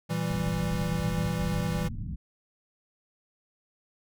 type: chord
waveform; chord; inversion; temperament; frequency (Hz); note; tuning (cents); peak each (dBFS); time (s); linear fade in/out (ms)
square; E diminished; second; equal; 116.54 / 164.81 / 196; Bb2 / E3 / G3; 0 / 0 / 0; -35 / -30 / -35; 0.09-1.89; 20
type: low-pass noise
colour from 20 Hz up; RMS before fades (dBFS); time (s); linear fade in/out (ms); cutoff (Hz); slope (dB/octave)
pink; -35; 0.29-2.16; 10; 240; 48
effects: none